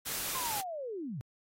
white noise, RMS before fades -36 dBFS, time 0.05-0.62 s, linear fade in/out 20 ms
sine linear sweep, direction down, 1068 to 105.9 Hz, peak -36 dBFS, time 0.35-1.21 s, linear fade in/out 0 ms
effects AAC 48 kbps

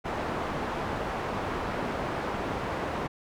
white low-pass noise, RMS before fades -32 dBFS, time 0.04-3.08 s, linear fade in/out 20 ms, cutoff 1000 Hz, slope 12 dB/octave, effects none

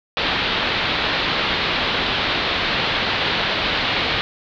white low-pass noise, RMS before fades -21 dBFS, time 0.17-4.21 s, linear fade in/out 0 ms, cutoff 4100 Hz, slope 48 dB/octave, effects none

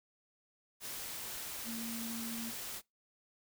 sine tone in noise, 229.7 Hz, A#3, 25 cents flat, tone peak -40 dBFS, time 1.64-2.53 s, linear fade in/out 50 ms, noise white, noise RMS -43 dBFS, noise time 0.8-2.82 s, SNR 0 dB, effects noise-tail reverb RT60 0.2 s tail -24 dB re dry

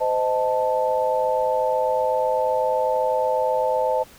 sine chord, A diminished, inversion first, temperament equal with one note detuned, 514.3 / 622.3 / 880 Hz, C5 / Eb5 / A5, -30 / 0 / 0 cents, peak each -22 / -24 / -23 dBFS, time 0-4.04 s, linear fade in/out 20 ms, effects pink hiss -48 dBFS RMS until 4.18 s

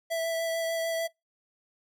square tone with vibrato, 659.3 Hz, E5, in tune, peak -28 dBFS, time 0.1-1.08 s, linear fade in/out 20 ms, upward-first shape sine, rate 6.7 Hz, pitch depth 12 cents each way, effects noise-tail reverb RT60 0.2 s tail -25 dB re dry

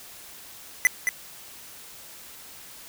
square tone with echo, 2006 Hz, B6, 26 cents sharp, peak -15 dBFS, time 0.85-0.87 s, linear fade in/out 0 ms, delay 220 ms, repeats 1, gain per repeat -6 dB, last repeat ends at 1.09 s, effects white hiss -45 dBFS RMS until 2.88 s

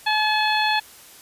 harmonic tone, 857 Hz, A5, 46 cents flat, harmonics 1 / 2 / 3 / 4 / 5, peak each -21 / -24 / -26 / -27 / -28 dBFS, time 0.06-0.8 s, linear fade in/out 10 ms, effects white hiss -46 dBFS RMS until 1.21 s + resampled to 32000 Hz

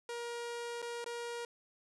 sawtooth tone with dropouts, 473.6 Hz, A#4, 27 cents sharp, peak -35 dBFS, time 0.09-1.45 s, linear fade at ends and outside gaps 2 ms, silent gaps 0.819-0.825 / 1.043-1.061 s, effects resampled to 24000 Hz + 12-bit

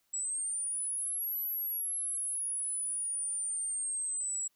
sine linear two-way sweep, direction up then down, 7700 to 11840 to 7710 Hz, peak -32 dBFS, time 0.13-4.48 s, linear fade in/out 10 ms, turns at 1.38 s, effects white hiss -75 dBFS RMS until 4.55 s

